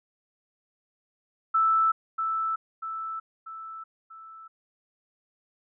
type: tone with echo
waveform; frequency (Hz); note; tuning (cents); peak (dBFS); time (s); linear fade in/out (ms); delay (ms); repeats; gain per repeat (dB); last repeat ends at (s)
sine; 1318.5; E6; 0; -19; 1.54-1.92; 10; 640; 4; -6; 4.48
effects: none